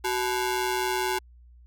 sawtooth ring-modulated tone, 622.3 Hz, D#5, in tune, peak -18 dBFS, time 0.04-1.19 s, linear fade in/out 10 ms, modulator 249 Hz, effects added 60 Hz sine -49 dBFS peak until 1.66 s

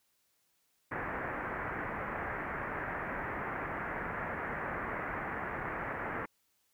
white low-pass noise, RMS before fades -38 dBFS, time 0.91-6.26 s, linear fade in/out 10 ms, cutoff 2000 Hz, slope 48 dB/octave, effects white hiss -75 dBFS RMS until 6.73 s

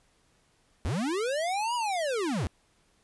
square linear two-way sweep, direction up then down, 61.74 to 987.8 to 61.74 Hz, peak -28 dBFS, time 0.85-2.47 s, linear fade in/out 0 ms, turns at 1.75 s, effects pink hiss -67 dBFS RMS until 3.03 s + resampled to 24000 Hz

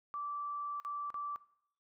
sine tone with dropouts, 1164 Hz, D6, 16 cents flat, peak -37 dBFS, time 0.14-1.36 s, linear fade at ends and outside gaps 0 ms, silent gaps 0.8-0.849 / 1.103-1.143 s, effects noise-tail reverb RT60 0.7 s tail -18 dB re dry

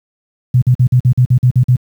sine tone bursts, 125.1 Hz, B2, 23 cents sharp, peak -5 dBFS, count 10, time 0.54-1.76 s, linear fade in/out 5 ms, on 77 ms, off 50 ms, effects high-pass 80 Hz 12 dB/octave + 7-bit

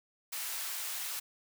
white high-pass noise, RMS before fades -38 dBFS, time 0.32-1.2 s, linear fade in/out 10 ms, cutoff 850 Hz, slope 12 dB/octave, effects none

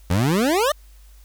25% pulse exponential sweep, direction up, 81.8 to 627 Hz, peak -13 dBFS, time 0.1-0.72 s, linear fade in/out 5 ms, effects added 50 Hz sine -44 dBFS peak until 1.24 s + white hiss -57 dBFS RMS until 1.24 s

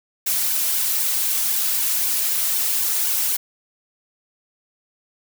blue noise with flanger, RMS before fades -21 dBFS, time 0.26-3.37 s, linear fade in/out 10 ms, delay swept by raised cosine 1.5 to 3.7 ms, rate 3.9 Hz, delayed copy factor -0.95, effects none

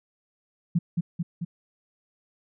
sine tone with echo, 170.7 Hz, F3, 39 cents flat, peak -18 dBFS, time 0.75-0.79 s, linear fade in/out 10 ms, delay 220 ms, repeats 3, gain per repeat -3 dB, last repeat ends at 1.45 s, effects none

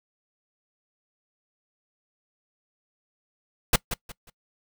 pink noise with echo, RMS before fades -17 dBFS, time 3.73-3.76 s, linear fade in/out 5 ms, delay 180 ms, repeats 3, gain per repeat -11 dB, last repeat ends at 4.3 s, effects noise-tail reverb RT60 0.1 s tail -23 dB re dry

